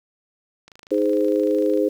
click train, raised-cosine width 0.2 ms, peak -27 dBFS, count 30, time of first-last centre 0.68-1.774 s, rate 26.5 Hz
sine chord, Ab major, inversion second, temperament equal with one note detuned, 311.1 / 415.3 / 517.2 Hz, Eb4 / Ab4 / C5, 0 / 0 / -20 cents, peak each -21 dBFS, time 0.91-1.89 s, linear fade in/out 10 ms
effects 8-bit

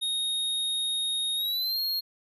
square tone with pitch glide, 3729 to 4259 Hz, A#7 to C8, 0 to +30 cents, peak -27 dBFS, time 0.01-2.01 s, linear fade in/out 20 ms, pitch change +230 cents, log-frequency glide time 1.36-1.8 s, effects none

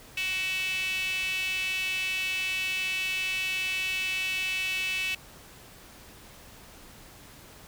sawtooth tone with high-pass filter, 374.8 Hz, F#4, 22 cents sharp, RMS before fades -30 dBFS, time 0.17-5.15 s, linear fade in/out 5 ms, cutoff 2600 Hz, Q 7.7, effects pink hiss -50 dBFS RMS until 7.67 s

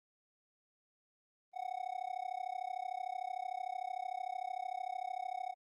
triangle tone with amplitude modulation, 740 Hz, F#5, in tune, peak -32 dBFS, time 1.53-5.55 s, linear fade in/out 50 ms, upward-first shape sine, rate 33.3 Hz, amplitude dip 100%, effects Opus 32 kbps

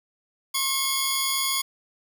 15% pulse tone cluster, 1079 / 3385 / 4809 Hz, C#6 / G#7 / D8, -47 / +32 / +40 cents, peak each -21 dBFS, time 0.54-1.62 s, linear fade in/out 10 ms, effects none

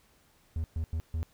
triangle tone bursts at uneven times, 80.7 Hz, E2, 36 cents flat, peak -27 dBFS, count 4, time 0.56-0.64 / 0.76-0.84 / 0.93-1 / 1.14-1.23 s, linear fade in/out 0 ms, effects pink hiss -65 dBFS RMS until 1.33 s

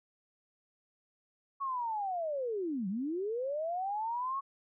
sine linear two-way sweep, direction down then up, 1118 to 180 to 1113 Hz, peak -32 dBFS, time 1.6-4.41 s, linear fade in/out 20 ms, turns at 2.88 s, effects none

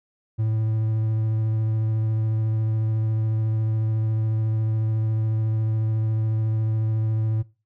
triangle tone with vibrato, 110 Hz, A2, in tune, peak -18 dBFS, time 0.38-7.43 s, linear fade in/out 20 ms, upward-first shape triangle, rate 14 Hz, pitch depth 16 cents each way, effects noise-tail reverb RT60 0.3 s tail -20 dB re dry

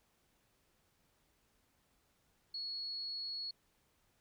sine tone, 4352 Hz, C#8, 33 cents flat, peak -39 dBFS, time 2.54-3.51 s, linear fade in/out 5 ms, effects pink hiss -75 dBFS RMS until 4.2 s

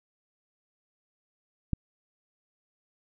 click, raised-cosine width 5 ms, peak -14 dBFS, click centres 1.733 s, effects none

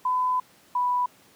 sine tone pair in turn, 1007 / 987.4 Hz, B5 / B5, +33 / -1 cents, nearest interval unison, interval 34 cents, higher first, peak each -21 dBFS, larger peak neither, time 0.05-0.4 / 0.75-1.06 s, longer first, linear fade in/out 5 ms, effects pink hiss -56 dBFS RMS until 1.35 s + high-pass 150 Hz 12 dB/octave

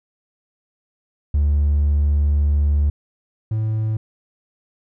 triangle tone pair in turn, 73 / 109.38 Hz, D2 / A2, -10 / -10 cents, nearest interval perfect fifth, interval 700 cents, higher second, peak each -11 / -16 dBFS, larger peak first, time 1.34-2.9 / 3.51-3.97 s, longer first, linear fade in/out 5 ms, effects tanh soft clip ceiling -9 dBFS

